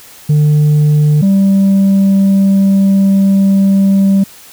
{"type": "tone pair in turn", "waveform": "sine", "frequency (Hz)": [150, 195.38], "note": ["D3", "G3"], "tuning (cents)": [37, -5], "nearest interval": "perfect fourth", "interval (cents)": 458, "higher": "second", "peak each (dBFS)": -3, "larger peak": "neither", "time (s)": [[0.29, 1.22], [1.22, 4.24]], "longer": "second", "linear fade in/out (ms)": 10, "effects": ["tanh soft clip ceiling -5 dBFS", "white hiss -37 dBFS RMS until 4.52 s"]}